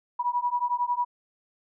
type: beating tone pair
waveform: sine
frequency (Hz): 967 / 978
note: B5 / B5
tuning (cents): -37 / -17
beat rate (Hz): 11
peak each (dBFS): -27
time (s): 0.19-1.05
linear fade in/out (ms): 10
effects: none